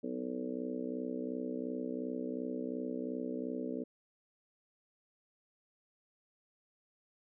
harmonic tone with a mistuned harmonic, 62.8 Hz, B1, 30 cents sharp, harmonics 3 / 4 / 5 / 6 / 7 / 8 / 9, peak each -49 / -39 / -42 / -53 / -42 / -47 / -47 dBFS, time 0.03-3.84 s, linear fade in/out 10 ms, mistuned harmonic 3, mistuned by -35 cents, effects none

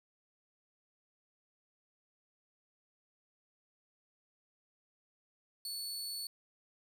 sawtooth tone, 4435 Hz, C#8, in tune, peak -36 dBFS, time 5.65-6.27 s, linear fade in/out 2 ms, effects 11-bit

